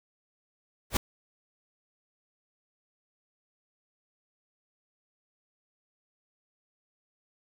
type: noise with exponential growth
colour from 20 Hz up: pink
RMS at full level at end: -18 dBFS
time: 0.9-0.97 s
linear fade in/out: 5 ms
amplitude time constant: 15 ms
effects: none